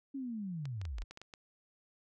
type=linear sweep; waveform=sine; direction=down; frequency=280.9 to 35.24 Hz; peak=-37 dBFS; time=0.14-1.04 s; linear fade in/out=10 ms
type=clicks; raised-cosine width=0.2 ms; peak=-31 dBFS; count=9; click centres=0.655 / 0.815 / 0.853 / 0.984 / 1.02 / 1.11 / 1.174 / 1.216 / 1.338 s
effects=none